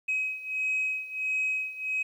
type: beating tone pair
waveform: sine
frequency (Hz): 2538 / 2539.5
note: D#7 / D#7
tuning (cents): +34 / +35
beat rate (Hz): 1.5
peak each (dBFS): -28 / -31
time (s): 0.08-2.03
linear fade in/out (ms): 10
effects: tanh soft clip ceiling -22 dBFS + 10-bit